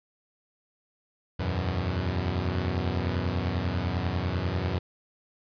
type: chord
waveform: sawtooth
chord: E suspended second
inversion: none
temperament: equal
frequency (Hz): 82.41 / 92.5 / 123.47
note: E2 / F#2 / B2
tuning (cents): 0 / 0 / 0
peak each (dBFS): -27 / -25 / -30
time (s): 1.39-4.79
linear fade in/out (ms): 10
effects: resampled to 11025 Hz + 10-bit

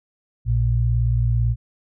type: tone pair together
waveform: sine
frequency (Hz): 58.69 / 116.7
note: A#1 / A#2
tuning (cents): +12 / +2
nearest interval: octave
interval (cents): 1190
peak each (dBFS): -20 / -18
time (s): 0.45-1.56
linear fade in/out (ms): 50
effects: none

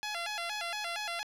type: tone with vibrato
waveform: 10% pulse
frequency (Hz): 760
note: F#5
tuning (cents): +46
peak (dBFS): -26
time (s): 0.03-1.23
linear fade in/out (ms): 0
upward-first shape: square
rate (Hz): 4.3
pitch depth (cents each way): 180
effects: low-pass 9000 Hz 12 dB/octave + 10-bit

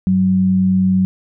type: tone pair together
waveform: sine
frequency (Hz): 98.2 / 187.53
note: G2 / F#3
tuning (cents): +4 / +24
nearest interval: major seventh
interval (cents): 1120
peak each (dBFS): -23 / -11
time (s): 0.07-1.05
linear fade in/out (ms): 0
effects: none

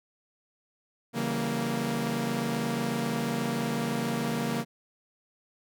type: chord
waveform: sawtooth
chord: C# diminished seventh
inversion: none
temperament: equal with one note detuned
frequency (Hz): 138.59 / 164.81 / 192.74 / 233.1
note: C#3 / E3 / G3 / Bb3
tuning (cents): 0 / 0 / -29 / 0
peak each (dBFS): -31 / -32 / -32 / -26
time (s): 1.13-4.65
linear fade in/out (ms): 50
effects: none

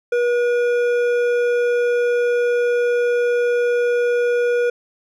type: tone with hard clipping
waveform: sine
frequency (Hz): 482.5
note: B4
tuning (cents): -40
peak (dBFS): -17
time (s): 0.12-4.7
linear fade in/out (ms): 5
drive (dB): 9
effects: none

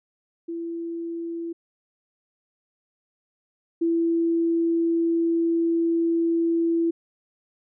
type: tone pair in turn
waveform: sine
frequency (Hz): 335.5 / 333.7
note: E4 / E4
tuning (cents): +31 / +21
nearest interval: unison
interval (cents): 10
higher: first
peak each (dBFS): -28 / -19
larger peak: second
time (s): 0.48-1.53 / 3.81-6.91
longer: second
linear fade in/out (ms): 10
effects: none

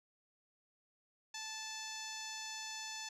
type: tone with low-pass filter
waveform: 10% pulse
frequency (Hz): 876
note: A5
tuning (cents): -8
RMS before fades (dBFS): -45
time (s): 1.34-3.09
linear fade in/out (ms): 5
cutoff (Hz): 6900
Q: 3.7
effects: none

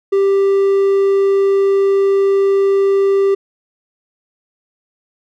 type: tone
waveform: triangle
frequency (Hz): 393.3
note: G4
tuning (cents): +6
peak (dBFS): -8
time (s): 0.12-3.35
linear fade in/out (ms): 10
effects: none

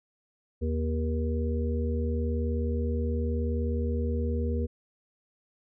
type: harmonic tone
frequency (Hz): 79.1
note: D#2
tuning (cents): +29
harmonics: 1 / 3 / 5 / 6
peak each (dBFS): -27 / -33 / -38 / -35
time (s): 0.61-4.67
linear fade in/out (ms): 20
effects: none

